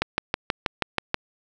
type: click train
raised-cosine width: 0.3 ms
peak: -5 dBFS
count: 8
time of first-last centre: 0.02-1.144 s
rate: 6.23 Hz
effects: none